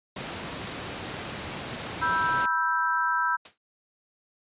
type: noise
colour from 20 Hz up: pink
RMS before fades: -34 dBFS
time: 0.16-2.46 s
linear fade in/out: 5 ms
type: chord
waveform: sine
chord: E minor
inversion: second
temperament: equal with one note detuned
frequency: 978.1 / 1318.5 / 1568 Hz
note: B5 / E6 / G6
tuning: -17 / 0 / 0 cents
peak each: -27 dBFS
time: 2.01-3.37 s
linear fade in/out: 20 ms
type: noise with exponential decay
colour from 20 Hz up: white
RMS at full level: -38 dBFS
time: 3.45-3.58 s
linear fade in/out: 5 ms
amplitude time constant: 27 ms
effects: high-pass 100 Hz 12 dB/octave + resampled to 8000 Hz